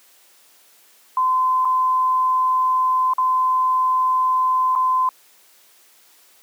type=tone with dropouts; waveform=sine; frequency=1027 Hz; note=C6; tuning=33 cents flat; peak=-15 dBFS; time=1.17-5.09 s; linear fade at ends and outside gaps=2 ms; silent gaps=1.649-1.653 / 3.136-3.182 / 4.753-4.759 s; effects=white hiss -53 dBFS RMS until 6.42 s + high-pass 300 Hz 12 dB/octave